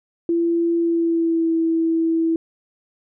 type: tone with pitch glide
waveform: sine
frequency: 337.8 to 327.6 Hz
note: E4 to E4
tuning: +42 to -11 cents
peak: -16 dBFS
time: 0.29-2.36 s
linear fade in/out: 2 ms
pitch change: -53 cents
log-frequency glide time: 0.76-1.53 s
effects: none